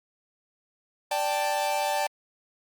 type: chord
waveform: 45% pulse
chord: D suspended fourth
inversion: none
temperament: equal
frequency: 587.3 / 784 / 880 Hz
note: D5 / G5 / A5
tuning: 0 / 0 / 0 cents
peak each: -30 / -29 / -29 dBFS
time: 1.11-2.07 s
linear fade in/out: 5 ms
effects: Opus 48 kbps